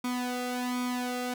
sawtooth tone with flanger, 248.3 Hz, B3, 9 cents sharp, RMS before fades -32 dBFS, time 0.04-1.34 s, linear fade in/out 5 ms, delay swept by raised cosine 0.87 to 1.5 ms, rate 1.3 Hz, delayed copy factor +0.8, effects none

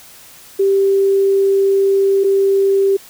sine tone pair in turn, 392 / 392 Hz, G4 / G4, 0 / 0 cents, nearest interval unison, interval 0 cents, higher neither, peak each -10 dBFS, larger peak neither, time 0.59-2.24 / 2.24-2.97 s, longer first, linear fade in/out 10 ms, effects white hiss -41 dBFS RMS until 3.09 s

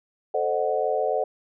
sine chord, A diminished seventh, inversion none, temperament equal with one note detuned, 440 / 523.3 / 610.5 / 740 Hz, A4 / C5 / Eb5 / Gb5, 0 / 0 / -33 / 0 cents, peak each -27 dBFS, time 0.34-1.24 s, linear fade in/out 5 ms, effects none

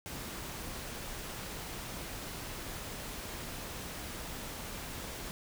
pink noise, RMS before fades -42 dBFS, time 0.06-5.31 s, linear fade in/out 0 ms, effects none

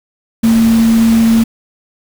sine tone in noise, 226.9 Hz, A#3, 47 cents flat, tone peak -6 dBFS, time 0.43-1.44 s, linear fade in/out 10 ms, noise pink, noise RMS -23 dBFS, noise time 0.43-1.44 s, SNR +14 dB, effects none

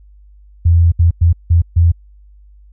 sine tone bursts at uneven times, 84.7 Hz, E2, 48 cents sharp, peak -6 dBFS, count 5, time 0.65-0.92 / 0.99-1.11 / 1.21-1.33 / 1.5-1.62 / 1.76-1.92 s, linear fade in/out 10 ms, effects added 50 Hz sine -40 dBFS peak until 2.72 s

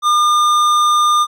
triangle tone with tanh clipping, 1207 Hz, D6, 47 cents sharp, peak -12 dBFS, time 0.02-1.27 s, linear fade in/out 50 ms, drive 18 dB, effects none

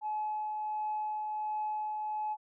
sine tone with tremolo, 853 Hz, G#5, 46 cents sharp, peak -30 dBFS, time 0.01-2.37 s, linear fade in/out 50 ms, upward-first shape triangle, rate 1.4 Hz, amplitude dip 30%, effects tanh soft clip ceiling -27 dBFS

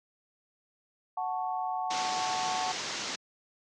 sine chord, F# minor, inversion none, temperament equal, 740 / 880 / 1108.7 Hz, F#5 / A5 / C#6, 0 / 0 / 0 cents, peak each -32 / -35 / -38 dBFS, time 1.17-2.72 s, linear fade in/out 5 ms
white low-pass noise, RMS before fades -36 dBFS, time 1.9-3.16 s, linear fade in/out 10 ms, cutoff 6600 Hz, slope 48 dB/octave
effects high-pass 150 Hz 12 dB/octave

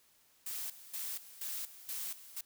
blue noise with tremolo, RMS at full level -40 dBFS, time 0.46-2.41 s, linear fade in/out 5 ms, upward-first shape square, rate 2.1 Hz, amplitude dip 80%, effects white hiss -68 dBFS RMS until 2.45 s

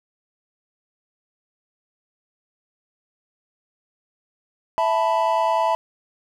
triangle chord, E suspended fourth, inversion none, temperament just, 659.3 / 879 / 988.9 Hz, E5 / A5 / B5, 0 / -2 / +2 cents, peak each -20 dBFS, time 4.78-5.75 s, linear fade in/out 0 ms, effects none

